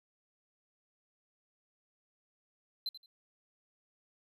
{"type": "tone with echo", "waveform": "triangle", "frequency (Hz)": 4081, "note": "C8", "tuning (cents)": -44, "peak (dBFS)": -32, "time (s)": [2.86, 2.89], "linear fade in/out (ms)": 2, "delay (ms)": 85, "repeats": 2, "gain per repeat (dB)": -13, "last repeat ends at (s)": 3.06, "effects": []}